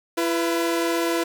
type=tone pair together; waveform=sawtooth; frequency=337.2 / 493.9 Hz; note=E4 / B4; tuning=+39 / 0 cents; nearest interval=perfect fifth; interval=661 cents; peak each=-18 / -23 dBFS; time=0.17-1.24 s; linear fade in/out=10 ms; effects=8-bit